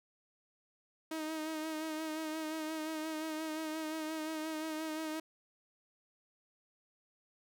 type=tone with vibrato; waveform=sawtooth; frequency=314.2 Hz; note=D#4; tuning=17 cents sharp; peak=-33 dBFS; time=1.11-5.2 s; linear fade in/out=5 ms; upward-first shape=sine; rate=5.7 Hz; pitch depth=33 cents each way; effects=none